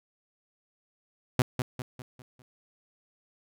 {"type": "tone with echo", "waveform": "sawtooth", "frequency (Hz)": 126.2, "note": "B2", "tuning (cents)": 38, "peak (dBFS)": -15, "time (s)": [1.39, 1.42], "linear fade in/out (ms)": 2, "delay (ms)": 200, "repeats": 5, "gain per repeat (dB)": -7, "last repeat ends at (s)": 2.42, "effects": []}